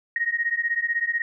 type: beating tone pair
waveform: sine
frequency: 1865 / 1881 Hz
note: A#6 / A#6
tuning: 0 / +15 cents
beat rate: 16 Hz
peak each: -25 / -25 dBFS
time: 0.16-1.22 s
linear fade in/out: 2 ms
effects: none